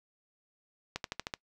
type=accelerating click train; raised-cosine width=0.2 ms; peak=-17 dBFS; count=6; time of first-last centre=0.96-1.338 s; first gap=82 ms; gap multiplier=0.96; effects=noise-tail reverb RT60 0.1 s tail -23 dB re dry